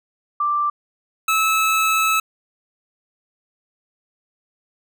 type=tone pair in turn; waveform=sine / 25% pulse; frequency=1177 / 1302 Hz; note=D6 / E6; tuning=+3 / -22 cents; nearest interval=major second; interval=175 cents; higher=second; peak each=-17 / -12 dBFS; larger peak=second; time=0.4-0.7 / 1.28-2.2 s; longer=second; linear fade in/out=5 ms; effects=none